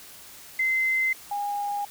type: tone pair in turn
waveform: sine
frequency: 2066 / 815.6 Hz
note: C7 / G#5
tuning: -22 / -32 cents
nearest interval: octave + major third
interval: 1610 cents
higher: first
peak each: -21 / -26 dBFS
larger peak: first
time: 0.59-1.13 / 1.31-1.85 s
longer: neither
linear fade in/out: 5 ms
effects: white hiss -46 dBFS RMS until 1.9 s